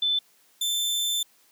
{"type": "tone pair in turn", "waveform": ["sine", "sawtooth"], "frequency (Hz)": [3520, 3544], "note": ["A7", "A7"], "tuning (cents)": [0, 12], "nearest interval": "unison", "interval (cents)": 12, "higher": "second", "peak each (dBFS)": -21, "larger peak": "neither", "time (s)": [[0.02, 0.19], [0.61, 1.23]], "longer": "second", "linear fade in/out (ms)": 5, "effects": ["white hiss -61 dBFS RMS until 1.51 s", "high-pass 150 Hz 12 dB/octave"]}